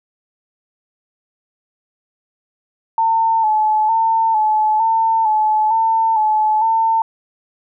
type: tone with vibrato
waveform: sine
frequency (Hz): 880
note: A5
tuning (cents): 0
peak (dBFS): -12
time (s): 2.98-7.02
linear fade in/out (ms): 2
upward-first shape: square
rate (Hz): 1.1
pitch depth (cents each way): 39
effects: none